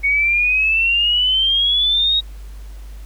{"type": "exponential sweep", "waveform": "sine", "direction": "up", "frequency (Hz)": [2217, 3800], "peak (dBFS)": -13, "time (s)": [0.03, 2.21], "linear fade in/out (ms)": 20, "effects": ["added 50 Hz sine -31 dBFS peak until 3.05 s", "pink hiss -49 dBFS RMS until 3.05 s"]}